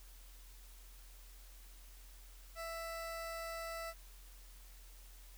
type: tone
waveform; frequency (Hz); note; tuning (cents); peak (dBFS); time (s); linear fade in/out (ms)
20% pulse; 662; E5; +7; -37; 2.55-3.94; 50
effects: added 43 Hz sine -54 dBFS peak until 5.37 s + white hiss -62 dBFS RMS until 5.37 s